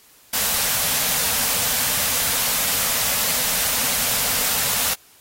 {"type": "band-stop noise", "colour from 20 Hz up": "white", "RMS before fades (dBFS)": -21, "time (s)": [0.33, 4.94], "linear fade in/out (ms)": 5, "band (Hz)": [280, 430], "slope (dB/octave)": 96, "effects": ["white hiss -52 dBFS RMS until 5.2 s", "AAC 48 kbps"]}